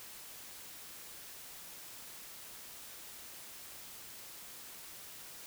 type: silence
effects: white hiss -50 dBFS RMS until 5.46 s